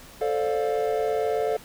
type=chord; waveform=triangle; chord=D minor seventh; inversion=second; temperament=just; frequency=440.5 / 528.6 / 587.3 / 704.8 Hz; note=A4 / C5 / D5 / F5; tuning=+2 / +18 / 0 / +16 cents; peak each=-23 / -29 / -28 / -27 dBFS; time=0.21-1.57 s; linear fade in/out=5 ms; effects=pink hiss -47 dBFS RMS until 1.64 s